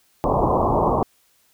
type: low-pass noise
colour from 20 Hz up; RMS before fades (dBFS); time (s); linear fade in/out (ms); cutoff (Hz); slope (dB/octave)
white; -19; 0.24-1.03; 0; 1100; 96
effects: white hiss -61 dBFS RMS until 1.53 s